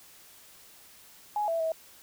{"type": "tone with pitch steps", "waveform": "sine", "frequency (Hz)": [836, 662, 645], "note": ["G#5", "E5", "E5"], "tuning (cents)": [11, 7, -38], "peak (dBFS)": -26, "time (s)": [1.36, 1.72], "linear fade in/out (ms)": 2, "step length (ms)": 120, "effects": ["white hiss -54 dBFS RMS until 2.02 s"]}